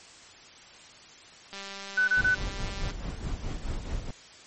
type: click train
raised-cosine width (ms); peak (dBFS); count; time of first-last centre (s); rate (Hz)
0.2; -23; 272; 1.53-2.906; 197
type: tone bursts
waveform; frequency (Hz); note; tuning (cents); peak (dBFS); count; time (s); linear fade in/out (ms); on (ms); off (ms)
sine; 1500; F#6; +23; -20; 3; 1.97-2.35; 10; 110; 25
type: noise with tremolo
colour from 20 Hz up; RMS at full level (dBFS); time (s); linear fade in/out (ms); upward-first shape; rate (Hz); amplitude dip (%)
brown; -31; 2.17-4.11; 5; sine; 4.7; 60
effects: white hiss -50 dBFS RMS until 4.46 s + MP3 32 kbps